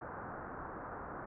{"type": "low-pass noise", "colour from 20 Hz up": "white", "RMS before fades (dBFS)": -45, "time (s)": [0.01, 1.26], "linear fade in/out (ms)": 10, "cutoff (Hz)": 1500, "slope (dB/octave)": 48, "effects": []}